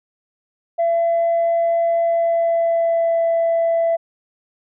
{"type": "tone with pitch glide", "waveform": "sine", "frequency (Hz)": [674, 667], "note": ["E5", "E5"], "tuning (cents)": [38, 20], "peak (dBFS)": -13, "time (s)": [0.78, 3.97], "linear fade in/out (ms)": 20, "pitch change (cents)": -18, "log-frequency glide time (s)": [1.99, 3.22], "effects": ["tanh soft clip ceiling -12 dBFS"]}